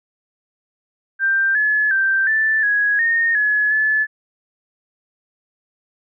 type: tone with pitch steps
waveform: sine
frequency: 1575 / 1710 / 1567 / 1761 / 1665 / 1841 / 1698 / 1729 Hz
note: G6 / A6 / G6 / A6 / G#6 / A#6 / G#6 / A6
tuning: +8 / -50 / -1 / +1 / +4 / -22 / +38 / -31 cents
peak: -14 dBFS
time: 1.19-4.07 s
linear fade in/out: 50 ms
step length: 360 ms
effects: none